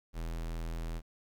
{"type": "tone", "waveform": "square", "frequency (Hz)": 41.2, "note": "E1", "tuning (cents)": 0, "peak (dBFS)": -36, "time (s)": [0.13, 1.02], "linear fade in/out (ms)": 50, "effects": ["11-bit"]}